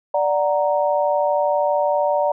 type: chord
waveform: sine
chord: D augmented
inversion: none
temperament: equal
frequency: 587.3 / 740 / 932.3 Hz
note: D5 / F#5 / A#5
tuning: 0 / 0 / 0 cents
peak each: -18 / -23 / -22 dBFS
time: 0.14-2.32 s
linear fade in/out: 5 ms
effects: none